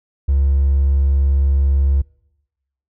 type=tone with hard clipping; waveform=triangle; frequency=69 Hz; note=C#2; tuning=7 cents flat; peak=-12 dBFS; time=0.28-2.02 s; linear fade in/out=10 ms; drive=3 dB; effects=noise-tail reverb RT60 0.9 s tail -24 dB re dry